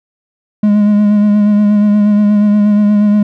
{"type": "tone with vibrato", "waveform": "triangle", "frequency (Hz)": 207.7, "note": "G#3", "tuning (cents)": 0, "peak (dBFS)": -4, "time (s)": [0.63, 3.23], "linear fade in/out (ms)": 5, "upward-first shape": "sine", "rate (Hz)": 8.4, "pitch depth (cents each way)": 25, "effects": []}